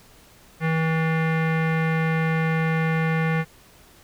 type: tone with low-pass filter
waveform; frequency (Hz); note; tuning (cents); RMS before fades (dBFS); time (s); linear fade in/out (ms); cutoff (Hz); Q
square; 161.2; E3; -38; -22; 0.6-3.45; 50; 2000; 3.4
effects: pink hiss -52 dBFS RMS until 4.03 s